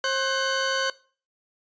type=tone pair together; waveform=20% pulse; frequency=533.5 / 1509 Hz; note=C5 / F#6; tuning=+34 / +34 cents; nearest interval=octave + tritone; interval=1800 cents; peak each=-21 dBFS; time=0.04-0.9 s; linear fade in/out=2 ms; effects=noise-tail reverb RT60 0.4 s tail -20 dB re dry + resampled to 16000 Hz